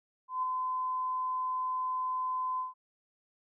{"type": "tone with ADSR envelope", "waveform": "sine", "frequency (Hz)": 1022, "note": "C6", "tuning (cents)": -41, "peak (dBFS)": -27, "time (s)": [0.28, 2.74], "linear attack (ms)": 150, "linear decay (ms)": 4, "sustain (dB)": -3, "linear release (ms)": 150, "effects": []}